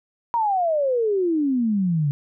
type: exponential sweep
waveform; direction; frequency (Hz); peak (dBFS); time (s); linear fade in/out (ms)
sine; down; 960 to 138.59; -18; 0.34-2.11; 0
effects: none